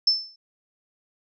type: tone with exponential decay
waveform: sine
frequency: 5290 Hz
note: E8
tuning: 5 cents sharp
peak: -13 dBFS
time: 0.07-0.36 s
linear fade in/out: 5 ms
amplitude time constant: 61 ms
effects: none